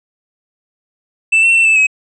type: tone with pitch steps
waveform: triangle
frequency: 2651 / 2705 / 2689 / 2633 / 2552 Hz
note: E7 / E7 / E7 / E7 / D#7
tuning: +9 / +44 / +34 / -3 / +43 cents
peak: -6 dBFS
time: 1.32-1.87 s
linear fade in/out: 10 ms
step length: 110 ms
effects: resampled to 22050 Hz